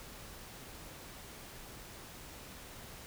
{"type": "silence", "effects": ["pink hiss -50 dBFS RMS until 3.06 s"]}